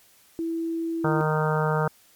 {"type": "tone", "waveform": "sine", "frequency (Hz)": 330, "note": "E4", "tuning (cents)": 2, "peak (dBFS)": -25, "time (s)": [0.39, 1.21], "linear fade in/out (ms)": 0}
{"type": "harmonic tone", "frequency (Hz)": 154.6, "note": "D#3", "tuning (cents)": -11, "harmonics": [1, 3, 4, 5, 6, 7, 8, 9, 10], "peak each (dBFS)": [-24, -27, -31, -33, -30, -39, -31, -33, -36], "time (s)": [1.04, 1.88], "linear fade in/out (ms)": 5}
{"effects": ["white hiss -57 dBFS RMS until 2.15 s", "MP3 96 kbps"]}